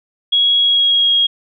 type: tone with pitch glide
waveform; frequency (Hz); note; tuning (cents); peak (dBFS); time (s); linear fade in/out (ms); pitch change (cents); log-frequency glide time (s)
sine; 3322 to 3278; G#7 to G#7; 0 to -23; -10; 0.32-1.27; 10; -23; 0.59-1.12
effects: none